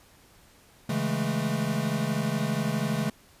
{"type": "chord", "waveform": "square", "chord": "A major seventh", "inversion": "first", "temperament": "equal with one note detuned", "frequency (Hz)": [138.59, 162.92, 207.7, 220], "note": ["C#3", "E3", "G#3", "A3"], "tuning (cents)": [0, -20, 0, 0], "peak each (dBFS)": -32, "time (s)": [0.89, 3.1], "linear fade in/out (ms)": 5, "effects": ["pink hiss -57 dBFS RMS until 3.4 s", "resampled to 32000 Hz"]}